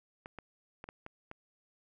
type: clicks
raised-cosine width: 0.5 ms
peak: -29 dBFS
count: 6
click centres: 0.259 / 0.387 / 0.841 / 0.889 / 1.064 / 1.314 s
effects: none